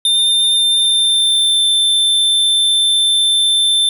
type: tone with pitch glide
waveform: square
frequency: 3604 to 3552 Hz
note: A7 to A7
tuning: +41 to +16 cents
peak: -11 dBFS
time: 0.05-3.89 s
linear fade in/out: 2 ms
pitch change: -25 cents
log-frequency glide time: 0.59-1.64 s
effects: none